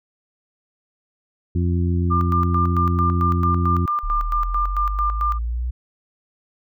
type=harmonic tone; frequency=87.31 Hz; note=F2; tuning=in tune; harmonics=1 / 2 / 3 / 4; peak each=-18 / -24 / -28 / -30 dBFS; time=1.55-3.86 s; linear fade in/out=5 ms
type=tone with tremolo; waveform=sine; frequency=1196 Hz; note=D6; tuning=31 cents sharp; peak=-18 dBFS; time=2.1-5.39 s; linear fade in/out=20 ms; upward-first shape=square; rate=4.5 Hz; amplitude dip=70%
type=linear sweep; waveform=sine; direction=up; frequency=35.49 to 62 Hz; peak=-21 dBFS; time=4.03-5.71 s; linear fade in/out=10 ms
effects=none